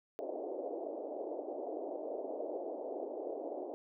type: band-pass noise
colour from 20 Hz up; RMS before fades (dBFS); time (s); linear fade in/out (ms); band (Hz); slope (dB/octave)
white; -41; 0.19-3.74; 0; 300 to 690; 48
effects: none